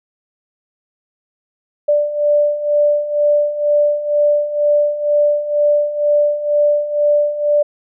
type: beating tone pair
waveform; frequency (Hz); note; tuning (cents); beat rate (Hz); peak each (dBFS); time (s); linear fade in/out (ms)
sine; 587.3 / 589.4; D5 / D5; 0 / +6; 2.1; -18 / -13; 1.88-7.63; 10
effects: none